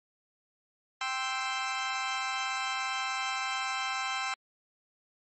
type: chord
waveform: 20% pulse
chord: C major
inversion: second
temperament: equal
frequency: 784 / 1046.5 / 1318.5 Hz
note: G5 / C6 / E6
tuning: 0 / 0 / 0 cents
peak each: -30 dBFS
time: 1.01-4.34 s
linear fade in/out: 2 ms
effects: MP3 32 kbps